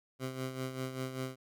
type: tone with tremolo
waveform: 15% pulse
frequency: 130.5 Hz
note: C3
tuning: 4 cents flat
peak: -28 dBFS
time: 0.19-1.36 s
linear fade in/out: 50 ms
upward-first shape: sine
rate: 5.1 Hz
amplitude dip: 60%
effects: none